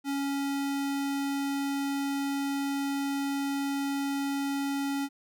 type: tone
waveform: square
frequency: 278.5 Hz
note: C#4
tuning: 8 cents sharp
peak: -29 dBFS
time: 0.04-5.09 s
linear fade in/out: 50 ms
effects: none